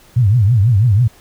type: tone with vibrato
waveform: sine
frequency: 109.9 Hz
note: A2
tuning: 2 cents flat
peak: -8 dBFS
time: 0.16-1.08 s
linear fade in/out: 10 ms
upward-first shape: triangle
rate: 6.1 Hz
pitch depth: 300 cents each way
effects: pink hiss -47 dBFS RMS until 1.2 s